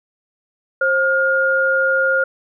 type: tone pair together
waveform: sine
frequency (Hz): 532 / 1419.1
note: C5 / F6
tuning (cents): +29 / +27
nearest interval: octave + perfect fourth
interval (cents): 1698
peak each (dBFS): -18 / -15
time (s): 0.81-2.24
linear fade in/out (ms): 5
effects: none